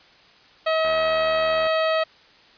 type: harmonic tone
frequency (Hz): 639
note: D#5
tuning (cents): +46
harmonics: 1 / 2 / 3 / 4 / 5 / 6 / 7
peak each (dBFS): -20 / -26 / -30 / -32 / -34 / -36 / -37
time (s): 0.66-2.04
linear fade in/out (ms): 10
type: click train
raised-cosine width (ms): 0.5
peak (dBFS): -20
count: 65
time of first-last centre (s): 0.85-1.668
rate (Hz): 78.2
effects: white hiss -52 dBFS RMS until 2.57 s + resampled to 11025 Hz